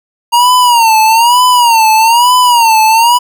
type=tone with vibrato; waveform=square; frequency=935 Hz; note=A#5; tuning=5 cents sharp; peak=-5 dBFS; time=0.32-3.19 s; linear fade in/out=20 ms; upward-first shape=sine; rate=1.1 Hz; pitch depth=120 cents each way; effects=none